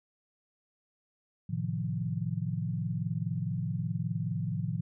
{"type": "chord", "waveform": "sine", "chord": "F dominant seventh", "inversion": "first", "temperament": "equal with one note detuned", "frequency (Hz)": [110.57, 130.81, 155.56, 174.61], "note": ["A2", "C3", "Eb3", "F3"], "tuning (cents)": [9, 0, 0, 0], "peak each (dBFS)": [-35, -37, -35, -35], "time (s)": [1.49, 4.81], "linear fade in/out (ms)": 10, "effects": []}